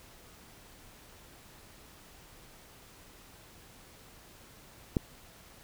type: click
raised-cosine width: 3 ms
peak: -13 dBFS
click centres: 4.968 s
effects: pink hiss -55 dBFS RMS until 5.63 s